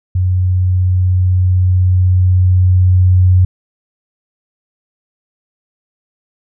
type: tone with level ramp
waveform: sine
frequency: 91.6 Hz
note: F#2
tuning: 17 cents flat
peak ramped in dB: -10 to -5 dBFS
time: 0.15-3.45 s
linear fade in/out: 5 ms
effects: none